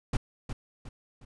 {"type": "noise with echo", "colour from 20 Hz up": "brown", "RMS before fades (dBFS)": -26, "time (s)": [0.13, 0.17], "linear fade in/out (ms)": 5, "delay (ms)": 360, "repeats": 3, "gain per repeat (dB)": -8, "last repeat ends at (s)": 1.25, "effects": ["resampled to 24000 Hz"]}